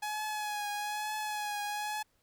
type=tone with vibrato; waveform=sawtooth; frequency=840 Hz; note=G#5; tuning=19 cents sharp; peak=-30 dBFS; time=0.02-2.03 s; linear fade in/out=10 ms; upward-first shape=triangle; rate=1.1 Hz; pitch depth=36 cents each way; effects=pink hiss -73 dBFS RMS until 2.22 s